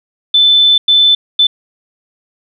sine tone bursts at uneven times, 3520 Hz, A7, in tune, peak -5 dBFS, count 3, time 0.34-0.78 / 0.88-1.15 / 1.39-1.47 s, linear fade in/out 5 ms, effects none

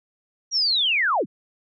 sine linear sweep, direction down, 5770 to 112.4 Hz, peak -18 dBFS, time 0.51-1.26 s, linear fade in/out 50 ms, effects none

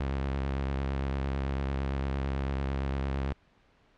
sawtooth tone with vibrato, 67.9 Hz, C#2, 35 cents flat, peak -25 dBFS, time 0-3.33 s, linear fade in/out 5 ms, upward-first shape sine, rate 8.9 Hz, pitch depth 38 cents each way, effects pink hiss -64 dBFS RMS until 3.97 s + low-pass 3000 Hz 12 dB/octave

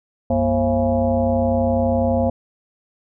sine tone with frequency modulation, 386 Hz, G4, 27 cents flat, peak -15 dBFS, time 0.3-2.3 s, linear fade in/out 5 ms, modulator 148 Hz, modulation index 2.3, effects none

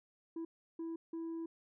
sine tone bursts at uneven times, 329.6 Hz, E4, in tune, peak -36 dBFS, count 3, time 0.36-0.45 / 0.79-0.96 / 1.13-1.46 s, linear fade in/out 5 ms, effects tanh soft clip ceiling -38 dBFS

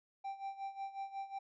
triangle tone with tremolo, 784 Hz, G5, in tune, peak -36 dBFS, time 0.24-1.39 s, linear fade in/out 10 ms, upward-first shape sine, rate 5.5 Hz, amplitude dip 80%, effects resampled to 16000 Hz

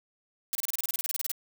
blue noise bursts, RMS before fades -30 dBFS, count 16, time 0.53-1.316 s, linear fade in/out 0 ms, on 21 ms, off 30 ms, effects none

